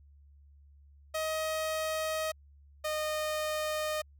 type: tone pair in turn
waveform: sawtooth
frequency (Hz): 630 / 614.5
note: D#5 / D#5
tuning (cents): +21 / -22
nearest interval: unison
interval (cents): 43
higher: first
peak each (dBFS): -27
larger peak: neither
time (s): 1.14-2.32 / 2.84-4.02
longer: neither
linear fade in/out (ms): 10
effects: added 71 Hz sine -55 dBFS peak until 4.19 s